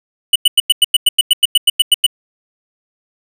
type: tone bursts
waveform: square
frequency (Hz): 2960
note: F#7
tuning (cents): 0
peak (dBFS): -6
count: 15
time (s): 0.33-2.065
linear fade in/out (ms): 5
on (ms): 27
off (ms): 95
effects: none